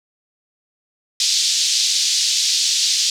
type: band-pass noise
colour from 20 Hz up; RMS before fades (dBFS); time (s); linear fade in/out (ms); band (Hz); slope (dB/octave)
pink; -18; 1.2-3.1; 2; 3800 to 6500; 24
effects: none